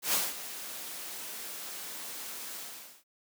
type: noise with ADSR envelope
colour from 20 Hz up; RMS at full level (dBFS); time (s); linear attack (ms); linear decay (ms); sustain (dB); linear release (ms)
white; -27; 0.02-3.04; 110; 200; -14; 470
effects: high-pass 200 Hz 12 dB/octave